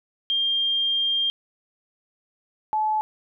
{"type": "tone pair in turn", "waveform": "sine", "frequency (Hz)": [3200, 861.4], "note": ["G7", "A5"], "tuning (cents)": [35, -37], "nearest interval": "octave + major seventh", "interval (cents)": 2272, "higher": "first", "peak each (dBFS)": -20, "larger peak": "neither", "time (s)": [[0.3, 1.3], [2.73, 3.01]], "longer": "first", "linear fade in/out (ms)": 0, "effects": []}